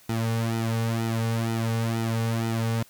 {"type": "tone with flanger", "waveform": "sawtooth", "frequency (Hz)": 114, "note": "A#2", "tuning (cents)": -38, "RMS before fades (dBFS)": -26, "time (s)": [0.09, 2.83], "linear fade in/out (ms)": 5, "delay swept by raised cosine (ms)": [1.8, 3.1], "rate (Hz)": 2.1, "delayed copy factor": -0.85, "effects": ["white hiss -55 dBFS RMS until 2.89 s"]}